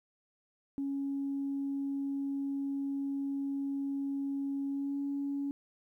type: tone with pitch glide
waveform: sine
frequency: 277.2 to 280.7 Hz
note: C#4 to C#4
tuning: 0 to +22 cents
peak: -31 dBFS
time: 0.78-5.51 s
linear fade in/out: 0 ms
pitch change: +22 cents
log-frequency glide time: 4.69-4.98 s
effects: tanh soft clip ceiling -27 dBFS + 12-bit